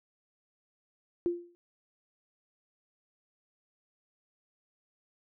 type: tone with exponential decay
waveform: sine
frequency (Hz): 347.3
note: F4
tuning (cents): -10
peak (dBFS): -23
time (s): 1.26-1.55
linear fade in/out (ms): 0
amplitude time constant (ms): 61
effects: none